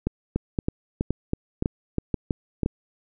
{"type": "two click trains", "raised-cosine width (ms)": 3, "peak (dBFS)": [-10, -10], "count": [8, 6], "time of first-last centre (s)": [[0.36, 2.633], [0.07, 2.661]], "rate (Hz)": [3.08, 1.93], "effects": []}